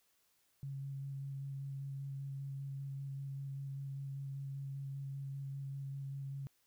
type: tone with vibrato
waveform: sine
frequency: 137.6 Hz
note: C#3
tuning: 12 cents flat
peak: -40 dBFS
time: 0.63-6.47 s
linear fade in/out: 0 ms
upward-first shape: square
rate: 5.1 Hz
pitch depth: 10 cents each way
effects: white hiss -75 dBFS RMS until 6.66 s